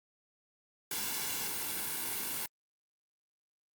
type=noise with comb filter; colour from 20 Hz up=white; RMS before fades=-36 dBFS; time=0.91-2.46 s; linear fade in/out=2 ms; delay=1.6 ms; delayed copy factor=-0.6; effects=Opus 48 kbps